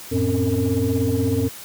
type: tone cluster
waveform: sine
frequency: 91.9 / 113.1 / 259.4 / 275.8 / 454.7 Hz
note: F#2 / A2 / C4 / C#4 / A#4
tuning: -11 / +48 / -15 / -9 / -43 cents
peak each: -23 dBFS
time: 0.11-1.49 s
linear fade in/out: 20 ms
effects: tanh soft clip ceiling -12 dBFS + white hiss -38 dBFS RMS until 1.64 s

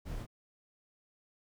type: noise with echo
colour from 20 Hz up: brown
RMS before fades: -42 dBFS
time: 0.05-0.24 s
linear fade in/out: 20 ms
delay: 26 ms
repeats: 1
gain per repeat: -2 dB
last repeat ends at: 0.266 s
effects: none

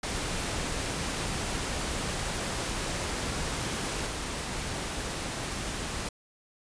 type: noise with level steps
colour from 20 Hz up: pink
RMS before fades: -32 / -34 dBFS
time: 0.03-6.09 s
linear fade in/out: 5 ms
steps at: 4.06 s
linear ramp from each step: 5 ms
effects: resampled to 22050 Hz

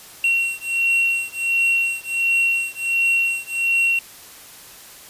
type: beating tone pair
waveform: triangle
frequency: 2734 / 2735.4 Hz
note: F7 / F7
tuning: -37 / -37 cents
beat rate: 1.4 Hz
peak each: -19 / -19 dBFS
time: 0.24-3.99 s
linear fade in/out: 2 ms
effects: white hiss -42 dBFS RMS until 5.09 s + resampled to 32000 Hz

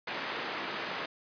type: band-pass noise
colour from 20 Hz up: white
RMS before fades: -37 dBFS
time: 0.07-1.06 s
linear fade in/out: 5 ms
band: 230 to 2300 Hz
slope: 12 dB/octave
effects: resampled to 11025 Hz

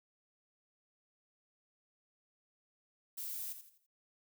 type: noise with echo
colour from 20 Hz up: violet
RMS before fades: -42 dBFS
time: 3.17-3.53 s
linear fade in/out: 10 ms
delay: 84 ms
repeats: 4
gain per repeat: -9 dB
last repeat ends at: 3.866 s
effects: noise-tail reverb RT60 0.3 s tail -26 dB re dry

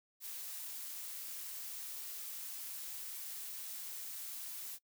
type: noise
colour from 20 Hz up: blue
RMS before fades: -45 dBFS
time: 0.2-4.79 s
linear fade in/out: 50 ms
effects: noise-tail reverb RT60 0.1 s tail -22 dB re dry

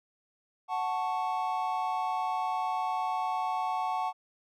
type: chord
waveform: triangle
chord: F# minor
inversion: none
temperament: equal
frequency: 740 / 880 / 1108.7 Hz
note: F#5 / A5 / C#6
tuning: 0 / 0 / 0 cents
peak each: -30 / -31 / -33 dBFS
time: 0.68-4.13 s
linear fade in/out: 50 ms
effects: none

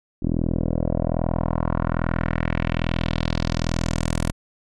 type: tone with low-pass filter sweep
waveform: 10% pulse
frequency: 41.2 Hz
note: E1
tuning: in tune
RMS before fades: -23 dBFS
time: 0.22-4.32 s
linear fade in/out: 10 ms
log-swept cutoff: 320 to 10000 Hz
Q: 2
effects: none

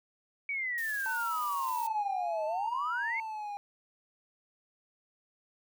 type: exponential two-way sweep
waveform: sine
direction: down then up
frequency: 2284 to 612 to 2231 Hz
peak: -31 dBFS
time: 0.49-3.2 s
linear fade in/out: 2 ms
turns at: 2.46 s
type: noise with tremolo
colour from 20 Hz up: blue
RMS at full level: -44 dBFS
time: 0.78-1.87 s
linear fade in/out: 0 ms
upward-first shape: triangle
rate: 19 Hz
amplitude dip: 25%
type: tone with vibrato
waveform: triangle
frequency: 889 Hz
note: A5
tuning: 18 cents sharp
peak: -34 dBFS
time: 1.06-3.57 s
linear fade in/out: 0 ms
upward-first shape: triangle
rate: 0.69 Hz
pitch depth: 180 cents each way
effects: none

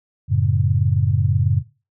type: chord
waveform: sine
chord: F# minor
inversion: none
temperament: just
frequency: 92.5 / 111 / 138.75 Hz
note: F#2 / A2 / C#3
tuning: 0 / +16 / +2 cents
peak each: -19 dBFS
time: 0.28-1.63 s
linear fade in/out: 50 ms
effects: noise-tail reverb RT60 0.3 s tail -18 dB re dry

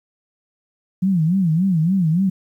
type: tone with vibrato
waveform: sine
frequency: 174.61 Hz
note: F3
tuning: in tune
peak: -14 dBFS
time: 1.02-2.3 s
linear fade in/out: 10 ms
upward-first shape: sine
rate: 3.5 Hz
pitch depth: 200 cents each way
effects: 9-bit

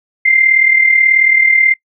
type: tone with amplitude modulation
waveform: sine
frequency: 2093 Hz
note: C7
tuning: in tune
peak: -4 dBFS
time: 0.25-1.74 s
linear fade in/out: 10 ms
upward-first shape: sine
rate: 38.4 Hz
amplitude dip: 65%
effects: noise-tail reverb RT60 0.1 s tail -22 dB re dry

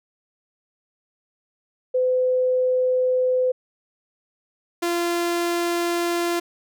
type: tone pair in turn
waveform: sine / sawtooth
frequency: 508 / 344.4 Hz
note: B4 / F4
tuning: +49 / -24 cents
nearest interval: perfect fifth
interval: 673 cents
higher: first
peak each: -17 dBFS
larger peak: neither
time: 1.94-3.52 / 4.82-6.4 s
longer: neither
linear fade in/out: 10 ms
effects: none

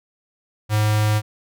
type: tone with notch filter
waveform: square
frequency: 106.6 Hz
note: G#2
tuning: 46 cents sharp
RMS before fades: -18 dBFS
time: 0.69-1.22 s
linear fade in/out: 50 ms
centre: 250 Hz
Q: 0.77
effects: none

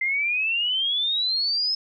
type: exponential sweep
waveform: sine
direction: up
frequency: 2069 to 5200 Hz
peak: -21 dBFS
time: 0.01-1.75 s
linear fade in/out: 5 ms
effects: none

